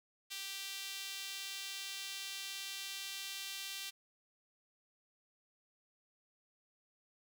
sawtooth tone with high-pass filter, 391.3 Hz, G4, 3 cents flat, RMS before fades -44 dBFS, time 0.3-3.91 s, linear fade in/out 20 ms, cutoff 3200 Hz, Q 1.5, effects none

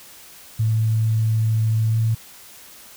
sine tone with pitch glide, 110.8 to 112.61 Hz, A2 to A2, +13 to +41 cents, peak -16 dBFS, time 0.59-2.15 s, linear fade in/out 10 ms, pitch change +28 cents, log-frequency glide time 1.86-1.98 s, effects white hiss -44 dBFS RMS until 2.96 s

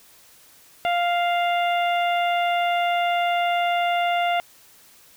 harmonic tone, 698.5 Hz, F5, in tune, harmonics 1 / 2 / 3 / 4 / 5, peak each -20 / -30 / -29 / -31 / -37 dBFS, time 0.85-4.4 s, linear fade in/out 0 ms, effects white hiss -52 dBFS RMS until 5.16 s

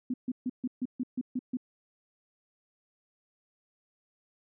sine tone bursts, 251.5 Hz, B3, 32 cents sharp, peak -28 dBFS, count 9, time 0.1-1.571 s, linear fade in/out 5 ms, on 39 ms, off 140 ms, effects none

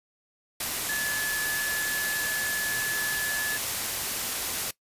sine tone in noise, 1721 Hz, A6, 39 cents flat, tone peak -27 dBFS, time 0.89-3.57 s, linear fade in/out 5 ms, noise white, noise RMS -30 dBFS, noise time 0.6-4.71 s, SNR 0 dB, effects noise-tail reverb RT60 0.1 s tail -20 dB re dry + resampled to 32000 Hz

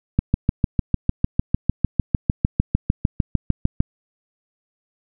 click train, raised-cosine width 5 ms, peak -3 dBFS, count 25, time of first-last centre 0.19-3.804 s, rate 6.64 Hz, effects none

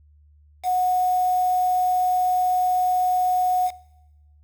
sine tone with quantisation, 732 Hz, F#5, 19 cents flat, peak -18 dBFS, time 0.63-3.71 s, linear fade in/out 50 ms, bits 6, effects noise-tail reverb RT60 1.0 s tail -20 dB re dry + added 74 Hz sine -51 dBFS peak until 4.43 s

